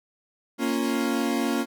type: chord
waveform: 40% pulse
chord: Bb minor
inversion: none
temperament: equal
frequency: 233.1 / 277.2 / 349.2 Hz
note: Bb3 / Db4 / F4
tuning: 0 / 0 / 0 cents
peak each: -26 / -26 / -29 dBFS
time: 0.58-1.66 s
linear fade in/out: 50 ms
effects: none